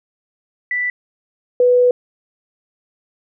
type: tone pair in turn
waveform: sine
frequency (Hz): 1975.5 / 493.9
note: B6 / B4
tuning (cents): 0 / 0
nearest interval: 2 octaves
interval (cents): 2400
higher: first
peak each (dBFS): -17 / -9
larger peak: second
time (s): 0.71-0.9 / 1.6-1.91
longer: second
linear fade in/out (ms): 2
effects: none